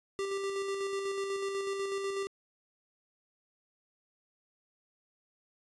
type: tone with tremolo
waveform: square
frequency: 393.5 Hz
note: G4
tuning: 7 cents sharp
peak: -32 dBFS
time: 0.19-2.27 s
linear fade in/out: 0 ms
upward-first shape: square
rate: 8.1 Hz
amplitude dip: 30%
effects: resampled to 22050 Hz